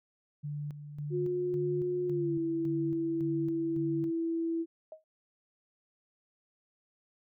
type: tone with tremolo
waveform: sine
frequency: 146.83 Hz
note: D3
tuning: in tune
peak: -34 dBFS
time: 0.43-4.11 s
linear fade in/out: 20 ms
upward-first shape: square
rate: 1.8 Hz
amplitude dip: 60%
type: tone with pitch glide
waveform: sine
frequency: 358.6 to 330.7 Hz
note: F4 to E4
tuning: +46 to +6 cents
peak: -29 dBFS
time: 1.1-4.66 s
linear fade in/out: 50 ms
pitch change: -140 cents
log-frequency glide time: 2.07-2.39 s
type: tone with exponential decay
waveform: sine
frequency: 629 Hz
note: D#5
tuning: 19 cents sharp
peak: -39 dBFS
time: 4.92-5.04 s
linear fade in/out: 2 ms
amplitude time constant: 26 ms
effects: none